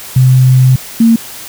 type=tone pair in turn; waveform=sine; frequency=129 / 228.4 Hz; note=C3 / A#3; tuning=-24 / -35 cents; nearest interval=minor seventh; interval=989 cents; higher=second; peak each=-3 dBFS; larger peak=neither; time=0.16-0.76 / 1-1.16 s; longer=first; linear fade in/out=5 ms; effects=white hiss -28 dBFS RMS until 1.48 s